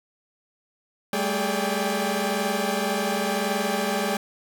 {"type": "tone cluster", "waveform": "sawtooth", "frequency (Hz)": [196.8, 218.6, 416.4, 577, 792], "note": ["G3", "A3", "G#4", "D5", "G5"], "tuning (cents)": [7, -11, 5, -31, 18], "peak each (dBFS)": -26, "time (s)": [1.13, 4.17], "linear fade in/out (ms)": 2, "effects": []}